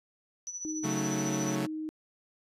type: tone with tremolo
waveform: sine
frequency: 5940 Hz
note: F#8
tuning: 6 cents sharp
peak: -34 dBFS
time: 0.47-1.55 s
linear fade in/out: 0 ms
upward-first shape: sine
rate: 14 Hz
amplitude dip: 65%
type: tone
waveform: sine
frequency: 312 Hz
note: D#4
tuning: 5 cents sharp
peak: -33 dBFS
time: 0.65-1.89 s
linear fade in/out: 0 ms
type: chord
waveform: sawtooth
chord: F# minor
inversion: second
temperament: equal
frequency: 138.59 / 185 / 220 Hz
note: C#3 / F#3 / A3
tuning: 0 / 0 / 0 cents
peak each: -31 dBFS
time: 0.83-1.67 s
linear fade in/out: 20 ms
effects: resampled to 32000 Hz